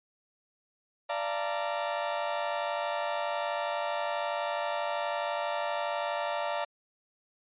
35% pulse chord, Bb major seventh, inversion first, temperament equal with one note detuned, 587.3 / 686.1 / 880 / 932.3 Hz, D5 / F5 / A5 / Bb5, 0 / -31 / 0 / 0 cents, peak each -32 / -33 / -37 / -35 dBFS, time 1.09-6.65 s, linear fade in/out 10 ms, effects resampled to 8000 Hz

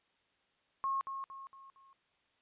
sine tone with echo, 1084 Hz, C#6, 39 cents flat, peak -31 dBFS, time 0.84-1.01 s, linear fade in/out 0 ms, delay 230 ms, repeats 4, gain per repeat -7 dB, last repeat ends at 1.93 s, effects white hiss -74 dBFS RMS until 2.41 s + resampled to 8000 Hz

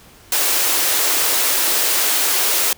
white high-pass noise, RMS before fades -17 dBFS, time 0.32-2.73 s, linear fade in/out 2 ms, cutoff 290 Hz, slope 48 dB/octave, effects pink hiss -46 dBFS RMS until 2.77 s

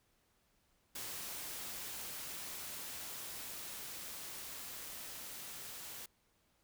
white noise with level ramp, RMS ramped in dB -44 to -48 dBFS, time 0.95-6.06 s, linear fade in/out 5 ms, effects pink hiss -75 dBFS RMS until 6.63 s

